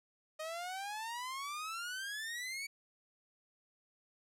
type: exponential sweep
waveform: sawtooth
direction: up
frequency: 617 to 2280 Hz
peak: -36 dBFS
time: 0.39-2.67 s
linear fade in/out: 10 ms
effects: low-pass 12000 Hz 12 dB/octave